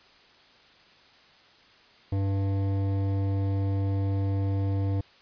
sine tone with hard clipping, 98 Hz, G2, in tune, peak -26 dBFS, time 2.12-5.01 s, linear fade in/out 5 ms, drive 13 dB, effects white hiss -56 dBFS RMS until 5.21 s + resampled to 11025 Hz

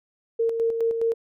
sine tone with tremolo, 457.8 Hz, A#4, 31 cents flat, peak -19 dBFS, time 0.39-1.14 s, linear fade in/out 10 ms, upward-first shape square, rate 4.8 Hz, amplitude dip 45%, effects none

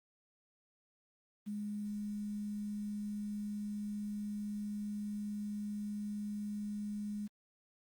sine tone with quantisation, 207.7 Hz, G#3, in tune, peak -37 dBFS, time 1.46-7.28 s, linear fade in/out 20 ms, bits 10, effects Opus 32 kbps

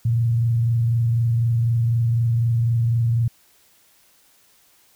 sine tone with frequency modulation, 116.54 Hz, A#2, in tune, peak -16 dBFS, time 0.05-3.28 s, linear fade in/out 5 ms, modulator 24 Hz, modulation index 0.25, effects white hiss -57 dBFS RMS until 4.95 s

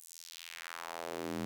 square tone with high-pass filter sweep, 41.89 Hz, E1, 29 cents sharp, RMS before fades -43 dBFS, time 0-1.45 s, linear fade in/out 0 ms, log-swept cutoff 9500 to 190 Hz, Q 1.7, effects 10-bit

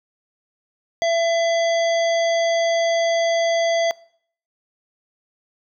harmonic tone with a mistuned harmonic, 670 Hz, E5, 28 cents sharp, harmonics 1 / 3 / 5 / 7 / 9, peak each -17 / -27 / -31 / -34 / -36 dBFS, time 1.02-3.91 s, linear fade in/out 0 ms, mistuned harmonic 9, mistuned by +65 cents, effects noise-tail reverb RT60 0.6 s tail -23 dB re dry

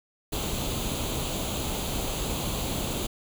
pink noise with comb filter, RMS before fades -30 dBFS, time 0.32-3.07 s, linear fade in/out 10 ms, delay 0.28 ms, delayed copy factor +0.65, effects none

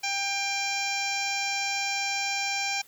harmonic tone with a mistuned harmonic, 794 Hz, G5, 22 cents sharp, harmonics 1 / 2 / 3 / 4 / 5 / 6 / 7 / 8 / 9, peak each -33 / -39 / -30 / -40 / -39 / -41 / -34 / -40 / -39 dBFS, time 0.03-2.82 s, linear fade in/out 10 ms, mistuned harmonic 5, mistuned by +33 cents, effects white hiss -56 dBFS RMS until 2.87 s

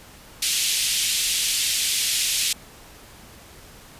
pink band-pass noise, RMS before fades -23 dBFS, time 0.42-2.53 s, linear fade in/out 5 ms, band 2700 to 12000 Hz, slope 24 dB/octave, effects pink hiss -46 dBFS RMS until 3.99 s + resampled to 32000 Hz

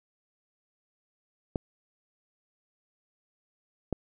clicks, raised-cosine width 2 ms, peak -15 dBFS, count 2, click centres 1.558 / 3.927 s, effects none

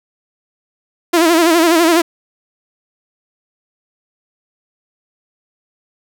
sawtooth tone with vibrato, 333.3 Hz, E4, 19 cents sharp, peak -5 dBFS, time 1.13-2.02 s, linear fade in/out 10 ms, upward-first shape sine, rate 12 Hz, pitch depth 91 cents each way, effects none

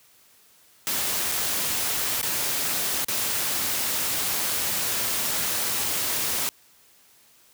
white noise with dropouts, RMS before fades -26 dBFS, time 0.87-6.49 s, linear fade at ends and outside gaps 0 ms, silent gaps 1.316-1.32 / 2.214-2.229 / 3.046-3.084 s, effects white hiss -57 dBFS RMS until 7.53 s + high-pass 60 Hz 12 dB/octave

